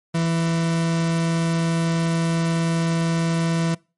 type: tone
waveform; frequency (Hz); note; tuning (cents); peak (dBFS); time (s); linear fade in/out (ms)
40% pulse; 165.7; E3; +9; -18; 0.14-3.75; 10
effects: noise-tail reverb RT60 0.3 s tail -23 dB re dry + MP3 48 kbps